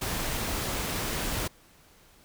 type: noise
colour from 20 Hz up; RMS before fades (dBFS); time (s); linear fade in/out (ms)
pink; -31; 0.01-1.48; 10
effects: pink hiss -58 dBFS RMS until 2.24 s